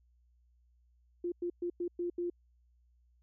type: tone bursts at uneven times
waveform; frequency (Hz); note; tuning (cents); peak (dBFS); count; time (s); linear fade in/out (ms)
sine; 349.4; F4; +1; -32; 6; 1.24-1.32 / 1.42-1.5 / 1.62-1.7 / 1.8-1.88 / 1.99-2.1 / 2.18-2.3; 5
effects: added 60 Hz sine -65 dBFS peak until 3.22 s